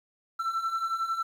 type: beating tone pair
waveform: triangle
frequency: 1331 / 1342 Hz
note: E6 / E6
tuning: +16 / +31 cents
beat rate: 11 Hz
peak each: -32 / -27 dBFS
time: 0.39-1.23 s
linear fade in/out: 10 ms
effects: 10-bit